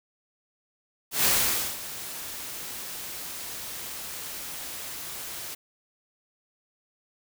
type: noise with ADSR envelope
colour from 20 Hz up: white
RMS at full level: -21 dBFS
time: 1.11-5.55 s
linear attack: 140 ms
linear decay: 510 ms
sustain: -16 dB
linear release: 10 ms
effects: none